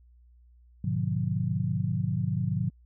sine chord, G# diminished seventh, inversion none, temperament just, 103.83 / 124.59 / 149.51 / 179.41 Hz, G#2 / B2 / D3 / F3, 0 / +16 / +31 / +47 cents, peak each -31 dBFS, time 0.84-2.7 s, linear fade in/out 5 ms, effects added 60 Hz sine -54 dBFS peak until 2.85 s

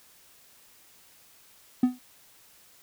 triangle tone with exponential decay, 250.7 Hz, B3, 26 cents sharp, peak -12 dBFS, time 1.83-1.99 s, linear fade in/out 5 ms, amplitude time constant 33 ms, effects tanh soft clip ceiling -8 dBFS + white hiss -57 dBFS RMS until 2.82 s

